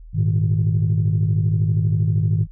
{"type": "chord", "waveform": "sine", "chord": "Ab suspended second", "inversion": "none", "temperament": "equal", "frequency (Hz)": [103.83, 116.54, 155.56], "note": ["Ab2", "Bb2", "Eb3"], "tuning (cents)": [0, 0, 0], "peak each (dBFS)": [-17, -22, -19], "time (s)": [0.13, 2.47], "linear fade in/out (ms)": 50, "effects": ["tanh soft clip ceiling -10 dBFS", "added 40 Hz sine -37 dBFS peak until 2.51 s"]}